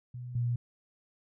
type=tone pair in turn; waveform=sine; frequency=123.4 / 120.3 Hz; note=B2 / B2; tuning=-1 / -45 cents; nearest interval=unison; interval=44 cents; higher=first; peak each=-38 / -27 dBFS; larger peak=second; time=0.14-0.35 / 0.35-0.56 s; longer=neither; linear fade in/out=5 ms; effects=none